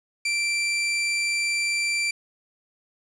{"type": "tone", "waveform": "sawtooth", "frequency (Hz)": 2349, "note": "D7", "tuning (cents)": 0, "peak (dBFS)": -19, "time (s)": [0.25, 2.11], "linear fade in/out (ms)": 5, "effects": ["resampled to 22050 Hz", "8-bit"]}